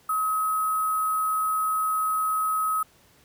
sine tone with sample-and-hold, 1276 Hz, D#6, 43 cents sharp, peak -22 dBFS, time 0.09-2.83 s, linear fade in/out 5 ms, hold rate 11025 Hz, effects pink hiss -58 dBFS RMS until 3.24 s + high-pass 60 Hz 12 dB/octave

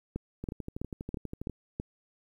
two click trains, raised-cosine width 3 ms, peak -24 / -20 dBFS, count 14 / 6, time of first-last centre 0.44-1.497 / 0.16-1.799 s, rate 12.3 / 3.05 Hz, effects 10-bit

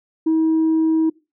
sine tone, 320.2 Hz, D#4, 50 cents sharp, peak -12 dBFS, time 0.26-1.1 s, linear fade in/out 10 ms, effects noise-tail reverb RT60 0.3 s tail -24 dB re dry + tanh soft clip ceiling -12 dBFS

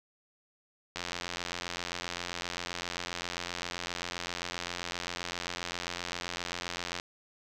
click train, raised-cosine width 0.2 ms, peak -17 dBFS, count 530, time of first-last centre 0.96-6.999 s, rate 87.6 Hz, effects none

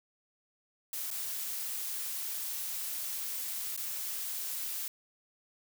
blue noise with dropouts, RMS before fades -37 dBFS, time 0.93-4.88 s, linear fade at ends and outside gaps 2 ms, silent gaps 1.105-1.112 / 3.765-3.775 s, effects none

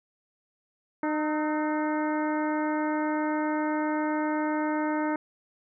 harmonic tone with a mistuned harmonic, 304.6 Hz, D#4, 37 cents flat, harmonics 1 / 2 / 3 / 4 / 5 / 6 / 7, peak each -27 / -33 / -32 / -39 / -38 / -42 / -43 dBFS, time 1.03-5.16 s, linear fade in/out 2 ms, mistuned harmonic 4, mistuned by +66 cents, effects none

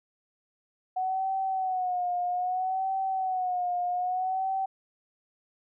sine tone with vibrato, 740 Hz, F#5, in tune, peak -26 dBFS, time 0.96-4.66 s, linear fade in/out 10 ms, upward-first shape sine, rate 0.62 Hz, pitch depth 67 cents each way, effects none

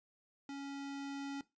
square tone with level ramp, 278.7 Hz, C#4, 9 cents sharp, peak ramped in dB -43 to -40 dBFS, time 0.49-1.41 s, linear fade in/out 2 ms, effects noise-tail reverb RT60 0.2 s tail -17 dB re dry + resampled to 16000 Hz

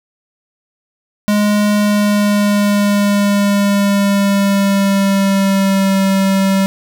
square tone with pitch glide, 207.7 to 193.79 Hz, G#3 to G3, 0 to -20 cents, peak -11 dBFS, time 1.28-6.66 s, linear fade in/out 0 ms, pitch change -120 cents, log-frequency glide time 1.73-5.99 s, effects none

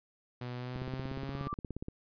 sawtooth tone with pitch glide, 123.47 to 138.59 Hz, B2 to C#3, 0 to 0 cents, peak -34 dBFS, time 0.41-1.48 s, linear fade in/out 5 ms, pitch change +200 cents, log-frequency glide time 0.57-1.36 s
click train, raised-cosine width 3 ms, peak -26 dBFS, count 20, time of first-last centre 0.76-1.884 s, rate 16.9 Hz
sine tone with exponential growth, 1174.7 Hz, D6, in tune, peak -34 dBFS, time 1.14-1.54 s, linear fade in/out 0 ms, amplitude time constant 85 ms
effects resampled to 11025 Hz

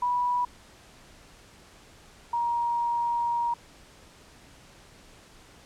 sine tone pair in turn, 979 / 945 Hz, B5 / A#5, -15 / +23 cents, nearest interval minor second, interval 62 cents, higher first, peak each -23 / -24 dBFS, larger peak first, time 0.02-0.45 / 2.33-3.54 s, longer second, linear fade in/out 5 ms, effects pink hiss -53 dBFS RMS until 5.65 s + low-pass 9000 Hz 12 dB/octave

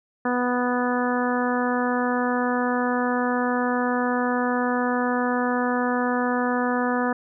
harmonic tone, 246.9 Hz, B3, in tune, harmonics 1 / 2 / 3 / 4 / 5 / 6 / 7, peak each -24 / -27 / -29 / -30 / -31 / -32 / -32 dBFS, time 0.25-7.13 s, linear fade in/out 5 ms, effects none

